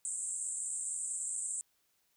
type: band-pass noise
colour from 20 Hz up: white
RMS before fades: -38 dBFS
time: 0.05-1.61 s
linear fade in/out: 0 ms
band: 7500 to 8800 Hz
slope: 96 dB/octave
effects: white hiss -75 dBFS RMS until 2.16 s